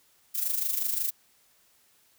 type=noise with amplitude modulation; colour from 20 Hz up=violet; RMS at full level=-26 dBFS; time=0.34-1.11 s; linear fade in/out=20 ms; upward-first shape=sine; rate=25.6 Hz; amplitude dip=65%; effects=white hiss -64 dBFS RMS until 2.18 s